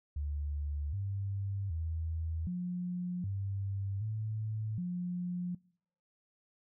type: tone with pitch steps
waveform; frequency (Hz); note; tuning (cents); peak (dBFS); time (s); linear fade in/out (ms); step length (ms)
sine; 73 / 98.7 / 81.1 / 178.6 / 98.5 / 108.7 / 178; D2 / G2 / E2 / F3 / G2 / A2 / F3; -10 / +12 / -28 / +39 / +9 / -21 / +33; -33; 0.16-5.55; 5; 770
effects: noise-tail reverb RT60 0.6 s tail -24 dB re dry